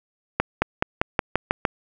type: accelerating click train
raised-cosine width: 0.5 ms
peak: -3 dBFS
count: 8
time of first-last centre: 0.4-1.652 s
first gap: 220 ms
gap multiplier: 0.93
effects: none